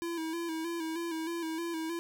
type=tone with vibrato; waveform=square; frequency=330 Hz; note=E4; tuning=2 cents sharp; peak=-34 dBFS; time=0.02-1.99 s; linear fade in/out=0 ms; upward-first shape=square; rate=3.2 Hz; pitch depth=47 cents each way; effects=none